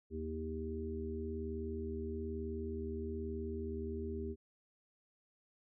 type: harmonic tone with a mistuned harmonic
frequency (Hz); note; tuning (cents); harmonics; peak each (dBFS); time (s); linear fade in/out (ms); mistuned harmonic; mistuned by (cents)
79; D#2; +27; 1 / 3 / 4 / 5; -42 / -44 / -49 / -42; 0.1-4.36; 50; 3; -16
effects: none